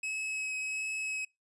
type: tone with vibrato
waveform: 45% pulse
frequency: 2565 Hz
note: E7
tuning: 48 cents flat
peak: -33 dBFS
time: 0.03-1.25 s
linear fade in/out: 5 ms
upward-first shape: sine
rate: 1.4 Hz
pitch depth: 10 cents each way
effects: noise-tail reverb RT60 0.2 s tail -23 dB re dry + resampled to 24000 Hz